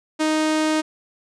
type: tone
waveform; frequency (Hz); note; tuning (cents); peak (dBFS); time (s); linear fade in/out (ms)
sawtooth; 311.1; D#4; 0; -14; 0.19-0.82; 20
effects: resampled to 22050 Hz